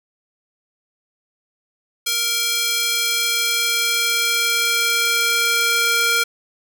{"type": "tone with high-pass filter sweep", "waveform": "square", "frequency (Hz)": 466.2, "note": "A#4", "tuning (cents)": 0, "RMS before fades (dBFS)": -19, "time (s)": [2.06, 6.24], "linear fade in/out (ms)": 10, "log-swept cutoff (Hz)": [3300, 1600], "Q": 0.97, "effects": []}